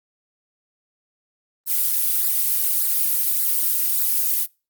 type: noise with flanger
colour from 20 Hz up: violet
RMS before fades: -20 dBFS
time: 1.66-4.47 s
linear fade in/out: 50 ms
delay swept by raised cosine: 0.31 to 3.61 ms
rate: 1.7 Hz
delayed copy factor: -0.7
effects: noise-tail reverb RT60 0.3 s tail -25 dB re dry + Opus 32 kbps